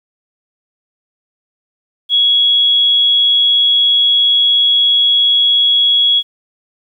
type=tone; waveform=sine; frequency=3339 Hz; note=G#7; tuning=9 cents sharp; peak=-8 dBFS; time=2.09-6.23 s; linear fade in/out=50 ms; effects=8-bit